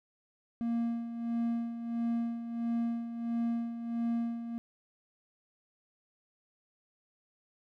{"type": "tone with tremolo", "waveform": "triangle", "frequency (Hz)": 233.1, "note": "A#3", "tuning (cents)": 0, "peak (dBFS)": -26, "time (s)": [0.61, 4.58], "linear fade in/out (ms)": 0, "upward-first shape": "sine", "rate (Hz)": 1.5, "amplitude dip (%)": 65, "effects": []}